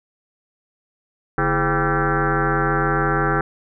sine tone with frequency modulation, 604 Hz, D5, 48 cents sharp, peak -16 dBFS, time 1.38-3.41 s, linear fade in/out 2 ms, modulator 187 Hz, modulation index 5.5, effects none

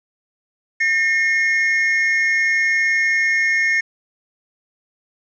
triangle tone pair together, 1815.3 / 2156 Hz, A#6 / C#7, -46 / -49 cents, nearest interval minor third, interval 297 cents, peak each -16 dBFS, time 0.8-3.81 s, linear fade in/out 10 ms, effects resampled to 16000 Hz + 8-bit

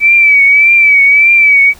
sine tone with vibrato, 2300 Hz, D7, 37 cents flat, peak -3 dBFS, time 0-1.74 s, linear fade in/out 50 ms, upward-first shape triangle, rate 1.7 Hz, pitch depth 67 cents each way, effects pink hiss -39 dBFS RMS until 1.79 s

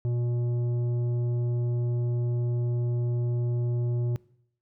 sine tone with tanh clipping, 120.4 Hz, B2, 44 cents flat, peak -26 dBFS, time 0.05-4.16 s, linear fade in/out 0 ms, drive 9 dB, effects noise-tail reverb RT60 0.7 s tail -22 dB re dry

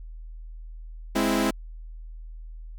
sawtooth chord, Ab augmented, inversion none, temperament equal, 207.7 / 261.6 / 329.6 Hz, Ab3 / C4 / E4, 0 / 0 / 0 cents, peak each -22 dBFS, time 1.15-1.51 s, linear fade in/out 10 ms, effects added 40 Hz sine -37 dBFS peak until 2.78 s

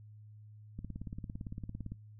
click train, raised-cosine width 5 ms, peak -28 dBFS, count 21, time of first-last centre 0.79-1.92 s, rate 17.7 Hz, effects noise-tail reverb RT60 0.3 s tail -24 dB re dry + added 106 Hz sine -51 dBFS peak until 2.19 s

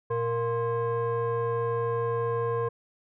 sine tone with frequency modulation, 466.2 Hz, A#4, in tune, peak -24 dBFS, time 0.1-2.69 s, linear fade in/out 10 ms, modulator 583 Hz, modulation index 0.93, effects tanh soft clip ceiling -20 dBFS

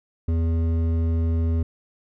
sine tone with hard clipping, 82.41 Hz, E2, in tune, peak -21 dBFS, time 0.28-1.63 s, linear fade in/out 5 ms, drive 10 dB, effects none

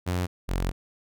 sawtooth tone pair in turn, 89.8 / 44.9 Hz, F2 / F1, +49 / +49 cents, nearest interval octave, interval 1200 cents, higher first, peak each -21 dBFS, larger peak neither, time 0.06-0.27 / 0.48-0.72 s, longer second, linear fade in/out 20 ms, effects none

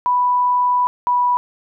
sine tone pair in turn, 987.8 / 981.5 Hz, B5 / B5, 0 / -11 cents, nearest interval unison, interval 11 cents, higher first, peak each -13 dBFS, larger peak neither, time 0.06-0.87 / 1.07-1.37 s, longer first, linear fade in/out 0 ms, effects none

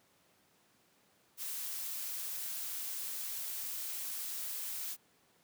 blue noise, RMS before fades -40 dBFS, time 1.37-4.97 s, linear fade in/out 50 ms, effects pink hiss -69 dBFS RMS until 5.43 s + high-pass 150 Hz 12 dB/octave

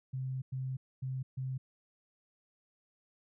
sine tone bursts at uneven times, 130.81 Hz, C3, in tune, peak -34 dBFS, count 4, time 0.13-0.42 / 0.52-0.77 / 1.02-1.23 / 1.37-1.58 s, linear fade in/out 10 ms, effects none

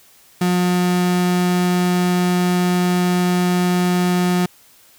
35% pulse tone, 179.1 Hz, F3, 44 cents sharp, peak -13 dBFS, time 0.41-4.46 s, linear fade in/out 5 ms, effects white hiss -50 dBFS RMS until 4.98 s

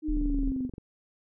sine linear sweep, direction down, 311.1 to 249.7 Hz, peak -28 dBFS, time 0.02-0.7 s, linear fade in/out 50 ms
sine tone, 36.11 Hz, D1, 28 cents flat, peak -26 dBFS, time 0.08-0.51 s, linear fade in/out 10 ms
click train, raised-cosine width 3 ms, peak -28 dBFS, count 15, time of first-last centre 0.17-0.781 s, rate 22.9 Hz
effects none

